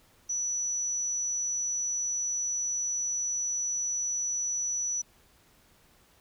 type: tone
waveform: sine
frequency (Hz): 5920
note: F#8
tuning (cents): 0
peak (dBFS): -28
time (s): 0.29-5.02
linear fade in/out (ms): 10
effects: pink hiss -62 dBFS RMS until 6.2 s